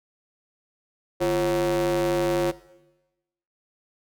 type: ring-modulated tone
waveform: square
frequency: 98 Hz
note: G2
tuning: in tune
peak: -18 dBFS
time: 1.2-2.52 s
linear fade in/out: 20 ms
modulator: 444 Hz
effects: noise-tail reverb RT60 1.0 s tail -18 dB re dry